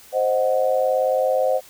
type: chord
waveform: sine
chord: C diminished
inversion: none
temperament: equal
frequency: 523.3 / 622.3 / 740 Hz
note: C5 / Eb5 / Gb5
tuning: 0 / 0 / 0 cents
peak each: -19 / -22 / -24 dBFS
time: 0.12-1.61 s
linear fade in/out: 50 ms
effects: white hiss -47 dBFS RMS until 1.69 s